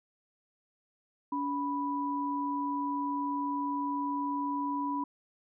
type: tone pair together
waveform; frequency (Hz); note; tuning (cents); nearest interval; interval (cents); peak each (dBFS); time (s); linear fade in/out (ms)
sine; 285 / 986; C#4 / B5; +48 / -3; octave + major sixth; 2149; -33 / -32; 1.32-5.04; 5
effects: none

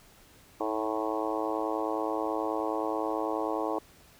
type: harmonic tone with a mistuned harmonic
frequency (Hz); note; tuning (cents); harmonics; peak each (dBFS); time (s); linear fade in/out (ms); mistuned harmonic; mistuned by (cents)
109.4; A2; -9; 3 / 4 / 5 / 6 / 7 / 8 / 9 / 10; -34 / -35 / -36 / -37 / -37 / -38 / -39 / -39; 0.6-3.79; 5; 3; -33
effects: pink hiss -57 dBFS RMS until 4.19 s

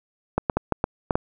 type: clicks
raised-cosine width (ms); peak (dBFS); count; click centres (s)
1; -6; 7; 0.38 / 0.498 / 0.57 / 0.723 / 0.841 / 1.108 / 1.155
effects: none

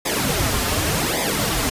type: noise with flanger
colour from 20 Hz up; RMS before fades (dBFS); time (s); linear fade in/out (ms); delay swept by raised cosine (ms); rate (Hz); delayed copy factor
pink; -21; 0.05-1.7; 10; 0.69 to 6.29; 0.87; -0.85
effects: resampled to 32000 Hz

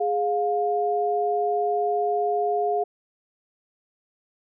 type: tone pair together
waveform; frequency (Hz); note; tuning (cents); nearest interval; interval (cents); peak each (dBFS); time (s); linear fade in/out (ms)
sine; 415.3 / 708; G#4 / F5; 0 / +23; major sixth; 923; -24 / -23; 0-2.84; 10
effects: none

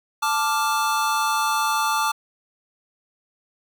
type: chord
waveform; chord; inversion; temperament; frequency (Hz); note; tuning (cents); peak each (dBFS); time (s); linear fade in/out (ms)
square; D minor; second; equal; 880 / 1174.7 / 1396.9; A5 / D6 / F6; 0 / 0 / 0; -24 / -24 / -28; 0.22-2.12; 10
effects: none

